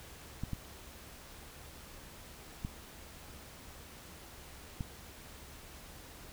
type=clicks; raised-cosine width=5 ms; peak=-24 dBFS; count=4; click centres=0.436 / 0.533 / 2.649 / 4.808 s; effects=added 70 Hz sine -57 dBFS peak until 6.32 s + pink hiss -52 dBFS RMS until 6.32 s